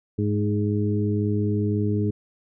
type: harmonic tone with a mistuned harmonic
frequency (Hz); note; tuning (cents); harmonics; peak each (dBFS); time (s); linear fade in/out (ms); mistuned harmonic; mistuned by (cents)
103.83; G#2; 0; 1 / 2 / 3 / 4; -23 / -26 / -28 / -29; 0.18-2.11; 10; 2; +15
effects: none